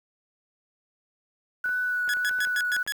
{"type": "tone with vibrato", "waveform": "sine", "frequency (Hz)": 1480, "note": "F#6", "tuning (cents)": 0, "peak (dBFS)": -24, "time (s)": [1.64, 2.83], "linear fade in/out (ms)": 5, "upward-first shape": "triangle", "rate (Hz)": 1.7, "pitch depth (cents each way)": 15}
{"type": "clicks", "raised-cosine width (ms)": 0.5, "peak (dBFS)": -30, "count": 9, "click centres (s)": [1.658, 1.692, 2.078, 2.17, 2.312, 2.388, 2.472, 2.767, 2.865]}
{"type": "tone bursts", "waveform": "sawtooth", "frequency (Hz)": 1683, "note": "G#6", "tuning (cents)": 23, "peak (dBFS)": -23, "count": 6, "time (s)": [2.09, 2.922], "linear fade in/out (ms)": 0, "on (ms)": 47, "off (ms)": 110}
{"effects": ["8-bit"]}